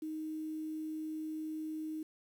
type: tone with quantisation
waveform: sine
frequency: 312.4 Hz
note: D#4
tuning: 7 cents sharp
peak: -37 dBFS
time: 0.02-2.03 s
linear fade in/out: 5 ms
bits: 10
effects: none